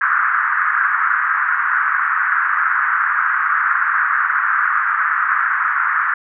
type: band-pass noise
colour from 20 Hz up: pink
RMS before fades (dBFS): -17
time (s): 0.01-6.14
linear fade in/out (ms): 5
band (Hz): 1200 to 1700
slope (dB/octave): 48
effects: none